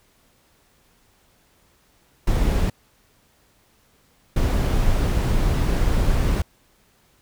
brown noise bursts at uneven times, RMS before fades -19 dBFS, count 2, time 2.27-2.7 / 4.36-6.42 s, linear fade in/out 5 ms, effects pink hiss -60 dBFS RMS until 7.21 s

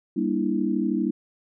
sine chord, E half-diminished seventh, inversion first, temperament just, 197.78 / 237.3 / 296.7 / 329.6 Hz, G3 / Bb3 / D4 / E4, +16 / +31 / +18 / 0 cents, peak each -27 dBFS, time 0.16-1.11 s, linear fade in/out 10 ms, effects none

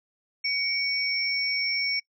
sine tone pair together, 2251 / 5444 Hz, C#7 / F8, +26 / -45 cents, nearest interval octave + minor third, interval 1529 cents, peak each -27 dBFS, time 0.44-2 s, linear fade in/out 10 ms, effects noise-tail reverb RT60 0.1 s tail -23 dB re dry

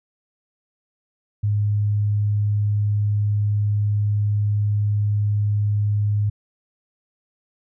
sine tone, 103.83 Hz, G#2, in tune, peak -17 dBFS, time 1.43-6.3 s, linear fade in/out 10 ms, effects none

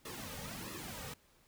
pink noise with flanger, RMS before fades -45 dBFS, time 0.05-1.14 s, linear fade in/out 5 ms, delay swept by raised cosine 1.3 to 3 ms, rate 1.5 Hz, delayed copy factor -0.8, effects pink hiss -68 dBFS RMS until 1.47 s

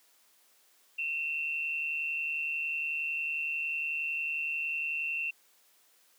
sine tone pair together, 2572 / 2723 Hz, E7 / F7, -43 / -44 cents, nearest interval minor second, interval 99 cents, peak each -39 / -31 dBFS, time 0.98-5.31 s, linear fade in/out 10 ms, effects white hiss -65 dBFS RMS until 6.18 s + high-pass 300 Hz 12 dB/octave

